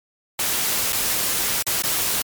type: noise with dropouts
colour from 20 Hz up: white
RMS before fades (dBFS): -22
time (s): 0.39-2.22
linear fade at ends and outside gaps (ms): 2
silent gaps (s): 0.924-0.929 / 1.625-1.666 / 1.822-1.836
effects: MP3 96 kbps